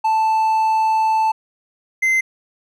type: tone pair in turn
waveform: triangle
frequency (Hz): 880 / 2070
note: A5 / C7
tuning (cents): 0 / -19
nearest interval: octave + minor third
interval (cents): 1481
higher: second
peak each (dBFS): -12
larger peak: neither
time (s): 0.04-1.32 / 2.02-2.21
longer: first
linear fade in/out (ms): 10
effects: none